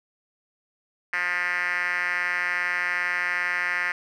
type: tone with band-pass filter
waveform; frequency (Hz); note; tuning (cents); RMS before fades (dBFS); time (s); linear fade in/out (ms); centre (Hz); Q
5% pulse; 177.5; F3; +28; -26; 1.13-3.92; 2; 1900; 4.2
effects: none